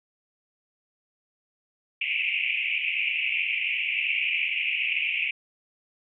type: band-pass noise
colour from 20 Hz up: white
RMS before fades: -27 dBFS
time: 2.01-5.31 s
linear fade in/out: 5 ms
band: 2200 to 2800 Hz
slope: 96 dB/octave
effects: none